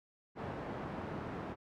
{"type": "band-pass noise", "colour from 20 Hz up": "pink", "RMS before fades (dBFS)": -42, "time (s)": [0.35, 1.56], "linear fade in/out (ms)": 50, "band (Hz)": [110, 1200], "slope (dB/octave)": 12, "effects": []}